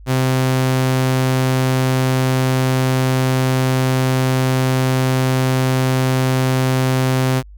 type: tone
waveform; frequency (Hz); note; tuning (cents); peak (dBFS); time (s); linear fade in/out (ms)
sawtooth; 130; C3; -11; -10; 0.06-7.43; 50
effects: added 50 Hz sine -36 dBFS peak until 7.57 s